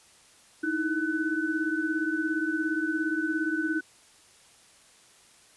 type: tone cluster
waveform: sine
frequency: 307.6 / 324.8 / 1501 Hz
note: D#4 / E4 / F#6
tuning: -20 / -26 / +24 cents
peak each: -30 dBFS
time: 0.63-3.81 s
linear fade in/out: 10 ms
effects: white hiss -57 dBFS RMS until 5.56 s + resampled to 24000 Hz